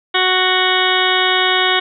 harmonic tone, 370 Hz, F#4, in tune, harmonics 1 / 2 / 3 / 4 / 5 / 6 / 8 / 9 / 10, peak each -21 / -21 / -21 / -21 / -21 / -21 / -21 / -21 / -21 dBFS, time 0.14-1.8 s, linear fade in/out 10 ms, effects none

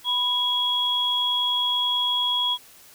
sine tone pair together, 987.8 / 3323 Hz, B5 / G#7, 0 / 0 cents, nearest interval octave + major sixth, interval 2100 cents, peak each -28 / -21 dBFS, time 0.04-2.58 s, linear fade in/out 50 ms, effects white hiss -50 dBFS RMS until 2.94 s

